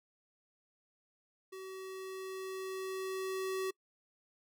square tone with level ramp, 379.4 Hz, F#4, 43 cents sharp, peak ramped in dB -45 to -34 dBFS, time 1.52-3.71 s, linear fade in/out 10 ms, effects noise-tail reverb RT60 0.1 s tail -25 dB re dry

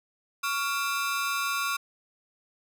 sawtooth ring-modulated tone, 1258 Hz, D#6, 19 cents sharp, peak -20 dBFS, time 0.43-1.77 s, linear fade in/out 10 ms, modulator 137 Hz, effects none

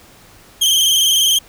sawtooth tone with vibrato, 3152 Hz, G7, 9 cents sharp, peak -8 dBFS, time 0.61-1.39 s, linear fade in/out 10 ms, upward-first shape square, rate 20 Hz, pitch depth 47 cents each way, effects pink hiss -45 dBFS RMS until 1.48 s

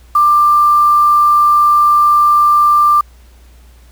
sine tone with quantisation, 1186 Hz, D6, 17 cents sharp, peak -6 dBFS, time 0.15-3.01 s, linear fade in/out 5 ms, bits 5, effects added 60 Hz sine -39 dBFS peak until 3.91 s + pink hiss -50 dBFS RMS until 3.91 s

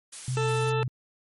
blue noise, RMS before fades -37 dBFS, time 0.12-0.72 s, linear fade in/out 10 ms
sine tone with vibrato, 127.1 Hz, C3, 50 cents flat, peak -26 dBFS, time 0.28-0.88 s, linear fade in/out 2 ms, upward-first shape sine, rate 2.8 Hz, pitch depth 22 cents each way
harmonic tone, 441.6 Hz, A4, 6 cents sharp, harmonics 1 / 2 / 3 / 4 / 6 / 7 / 8 / 9, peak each -27 / -33 / -34 / -40 / -36 / -48 / -43 / -47 dBFS, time 0.37-0.83 s, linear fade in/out 0 ms
effects MP3 48 kbps

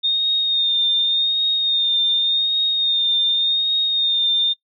sine tone with vibrato, 3668 Hz, A#7, 29 cents flat, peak -15 dBFS, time 0.03-4.54 s, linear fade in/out 20 ms, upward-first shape sine, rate 0.87 Hz, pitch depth 31 cents each way, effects noise-tail reverb RT60 0.1 s tail -17 dB re dry

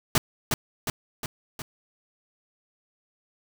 pink noise with echo, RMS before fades -20 dBFS, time 0.15-0.18 s, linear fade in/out 2 ms, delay 360 ms, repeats 4, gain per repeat -4 dB, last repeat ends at 1.62 s, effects none

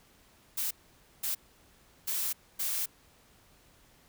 blue noise bursts at uneven times, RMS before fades -32 dBFS, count 4, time 0.57-0.71 / 1.23-1.35 / 2.07-2.33 / 2.59-2.86 s, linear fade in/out 10 ms, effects pink hiss -62 dBFS RMS until 4.08 s

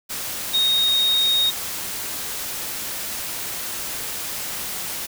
sine tone in noise, 3729 Hz, A#7, in tune, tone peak -16 dBFS, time 0.53-1.51 s, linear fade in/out 20 ms, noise white, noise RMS -29 dBFS, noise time 0.09-5.07 s, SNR +10 dB, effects none

